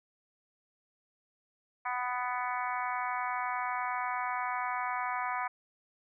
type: harmonic tone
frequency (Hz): 248.3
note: B3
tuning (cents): +9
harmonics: 3 / 4 / 5 / 6 / 7 / 8 / 9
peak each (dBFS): -37 / -35 / -38 / -42 / -43 / -45 / -42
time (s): 1.85-5.48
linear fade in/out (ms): 10
effects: none